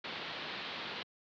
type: low-pass noise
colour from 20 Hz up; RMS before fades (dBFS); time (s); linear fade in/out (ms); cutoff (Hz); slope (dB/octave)
white; -42; 0.04-1.03; 5; 4200; 48
effects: high-pass 150 Hz 12 dB/octave